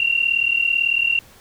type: tone pair together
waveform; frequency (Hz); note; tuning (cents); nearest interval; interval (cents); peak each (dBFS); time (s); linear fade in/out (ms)
sine; 2737 / 2775; F7 / F7; -36 / -12; unison; 24; -19; 0-1.19; 2
effects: pink hiss -48 dBFS RMS until 1.4 s